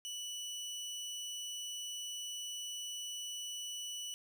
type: tone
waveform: 25% pulse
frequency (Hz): 2960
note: F#7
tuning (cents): 0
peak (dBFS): -37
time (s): 0.05-4.14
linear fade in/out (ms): 0
effects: none